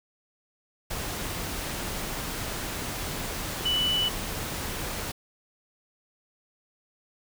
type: tone in noise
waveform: sine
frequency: 2972 Hz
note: F#7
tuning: 7 cents sharp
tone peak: -23 dBFS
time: 3.65-4.09 s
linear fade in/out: 10 ms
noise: pink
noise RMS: -33 dBFS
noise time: 0.9-5.12 s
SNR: +7 dB
effects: none